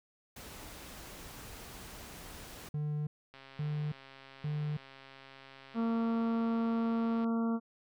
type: noise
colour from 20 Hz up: pink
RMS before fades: -48 dBFS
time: 0.36-2.69 s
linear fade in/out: 5 ms
type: tone bursts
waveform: triangle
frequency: 149.6 Hz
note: D3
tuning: 32 cents sharp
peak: -30 dBFS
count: 3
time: 2.74-4.77 s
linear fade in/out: 5 ms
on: 330 ms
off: 520 ms
type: click train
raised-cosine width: 0.3 ms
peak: -36 dBFS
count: 528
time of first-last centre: 3.34-7.244 s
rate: 135 Hz
type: harmonic tone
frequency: 228.9 Hz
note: A#3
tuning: 31 cents flat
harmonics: 1 / 2 / 3 / 4 / 5 / 6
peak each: -29 / -40 / -44 / -47 / -45 / -48 dBFS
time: 5.74-7.6 s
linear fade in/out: 50 ms
effects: none